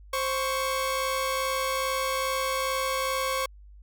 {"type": "tone pair together", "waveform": "sawtooth", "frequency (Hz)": [525.3, 1113], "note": ["C5", "C#6"], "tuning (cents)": [7, 7], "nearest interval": "octave + minor second", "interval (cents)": 1300, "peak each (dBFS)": -25, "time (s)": [0.13, 3.46], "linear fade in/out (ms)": 5, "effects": ["added 50 Hz sine -46 dBFS peak until 3.82 s"]}